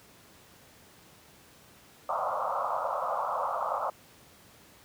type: band-pass noise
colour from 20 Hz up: white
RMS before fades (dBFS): -31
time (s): 2.09-3.9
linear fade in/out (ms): 2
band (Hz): 520 to 1300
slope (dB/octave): 96
effects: pink hiss -56 dBFS RMS until 4.84 s + high-pass 80 Hz 12 dB/octave